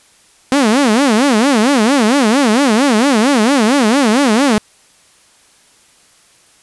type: tone with vibrato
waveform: sawtooth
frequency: 246.9 Hz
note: B3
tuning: in tune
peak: -5 dBFS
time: 0.52-4.58 s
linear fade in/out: 0 ms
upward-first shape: sine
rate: 4.4 Hz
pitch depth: 280 cents each way
effects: white hiss -49 dBFS RMS until 6.62 s + resampled to 24000 Hz